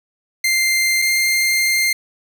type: tone pair in turn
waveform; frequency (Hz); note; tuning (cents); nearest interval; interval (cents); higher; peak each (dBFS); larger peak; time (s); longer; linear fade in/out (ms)
sawtooth; 2093 / 2104; C7 / C7; 0 / +9; unison; 9; second; -11; neither; 0.44-1.02 / 1.02-1.93; second; 5
effects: none